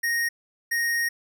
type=tone pair in turn; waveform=square; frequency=1864.7 / 1864.7 Hz; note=A#6 / A#6; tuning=0 / 0 cents; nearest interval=unison; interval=0 cents; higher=neither; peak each=-23 dBFS; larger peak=neither; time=0.03-0.29 / 0.71-1.09 s; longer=second; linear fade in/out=10 ms; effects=none